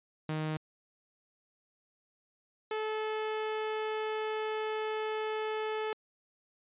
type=tone pair in turn; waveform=sawtooth; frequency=155.56 / 433.4 Hz; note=D#3 / A4; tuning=0 / -26 cents; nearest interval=octave + tritone; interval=1774 cents; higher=second; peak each=-28 dBFS; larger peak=neither; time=0.29-0.57 / 2.71-5.93 s; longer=second; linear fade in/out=2 ms; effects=resampled to 8000 Hz